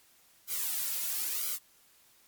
blue noise with flanger, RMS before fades -33 dBFS, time 0.47-1.59 s, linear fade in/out 50 ms, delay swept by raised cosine 1.1 to 2.6 ms, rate 1 Hz, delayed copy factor -0.85, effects white hiss -63 dBFS RMS until 2.27 s + MP3 96 kbps

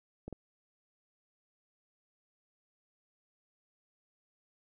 clicks, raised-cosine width 2 ms, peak -28 dBFS, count 2, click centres 0.28 / 0.327 s, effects none

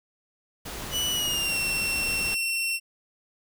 pink noise, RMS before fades -36 dBFS, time 0.65-2.35 s, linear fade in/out 10 ms
sawtooth tone with pitch glide, 2960 to 2714 Hz, F#7 to E7, 0 to +50 cents, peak -22 dBFS, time 0.91-2.8 s, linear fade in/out 50 ms, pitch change -150 cents, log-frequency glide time 1.11-1.59 s
effects none

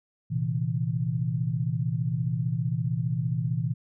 sine tone cluster, 116.5 / 131.7 / 163.1 Hz, A#2 / C3 / E3, -1 / +12 / -18 cents, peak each -29 dBFS, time 0.3-3.74 s, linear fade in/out 20 ms, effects none

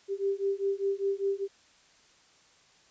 sine beating tone pair, 392 / 397 Hz, G4 / G4, 0 / +22 cents, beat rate 5 Hz, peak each -30 dBFS, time 0.08-1.48 s, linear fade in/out 50 ms, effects white hiss -61 dBFS RMS until 2.9 s + resampled to 16000 Hz

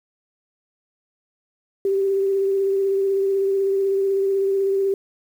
sine tone with vibrato, 390.9 Hz, G4, 5 cents flat, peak -17 dBFS, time 1.85-4.94 s, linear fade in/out 2 ms, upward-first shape triangle, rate 16 Hz, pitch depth 23 cents each way, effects 8-bit

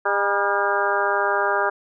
harmonic tone with a mistuned harmonic, 201.6 Hz, G3, 49 cents sharp, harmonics 2 / 3 / 4 / 5 / 6 / 7 / 8, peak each -26 / -26 / -26 / -26 / -26 / -26 / -26 dBFS, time 0.05-1.7 s, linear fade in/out 10 ms, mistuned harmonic 5, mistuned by -63 cents, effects none

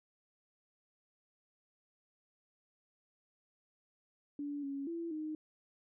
sine tone with pitch steps, 288.4 / 277.6 / 335.7 / 309.2 Hz, D4 / C#4 / E4 / D#4, -31 / +3 / +32 / -11 cents, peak -37 dBFS, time 4.39-5.35 s, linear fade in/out 2 ms, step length 240 ms, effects none

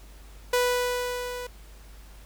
sawtooth tone with level ramp, 493.2 Hz, B4, 2 cents flat, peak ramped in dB -16 to -30 dBFS, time 0.53-1.47 s, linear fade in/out 5 ms, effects added 50 Hz sine -45 dBFS peak until 2.25 s + pink hiss -54 dBFS RMS until 2.25 s

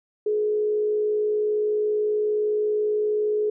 sine tone with frequency modulation, 423.2 Hz, G#4, 33 cents sharp, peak -20 dBFS, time 0.26-3.5 s, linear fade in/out 5 ms, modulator 58.8 Hz, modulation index 0.24, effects none

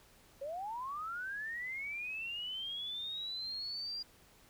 sine linear sweep, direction up, 531 to 4816 Hz, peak -38 dBFS, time 0.41-4.03 s, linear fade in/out 10 ms, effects pink hiss -63 dBFS RMS until 4.49 s

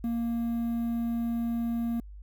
triangle tone with quantisation, 233.1 Hz, A#3, in tune, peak -25 dBFS, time 0.04-2 s, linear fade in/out 2 ms, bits 9, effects added 50 Hz sine -42 dBFS peak until 2.22 s

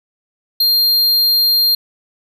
square tone, 4200 Hz, C8, 6 cents sharp, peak -11 dBFS, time 0.6-1.75 s, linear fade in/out 5 ms, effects none

